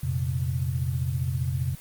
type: tone cluster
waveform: sine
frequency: 88 / 118.2 / 133.3 Hz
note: F2 / A#2 / C3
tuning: +14 / +24 / +33 cents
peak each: -29 / -31 / -27 dBFS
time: 0.03-1.75 s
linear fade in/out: 5 ms
effects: white hiss -47 dBFS RMS until 1.8 s + Opus 32 kbps